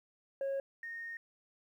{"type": "tone pair in turn", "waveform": "sine", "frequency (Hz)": [547, 1846.8], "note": ["C#5", "A#6"], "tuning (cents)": [-23, -17], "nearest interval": "octave + major sixth", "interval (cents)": 2106, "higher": "second", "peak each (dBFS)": [-30, -40], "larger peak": "first", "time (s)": [[0.41, 0.6], [0.83, 1.17]], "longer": "second", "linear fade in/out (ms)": 2, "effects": ["tanh soft clip ceiling -32 dBFS", "12-bit"]}